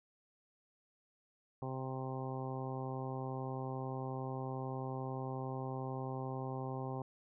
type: harmonic tone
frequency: 131.2 Hz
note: C3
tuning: 5 cents sharp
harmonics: 1 / 2 / 3 / 4 / 5 / 6 / 7 / 8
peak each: -41 / -46 / -46 / -48 / -52 / -47 / -51 / -51 dBFS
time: 1.62-7.02 s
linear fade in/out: 2 ms
effects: none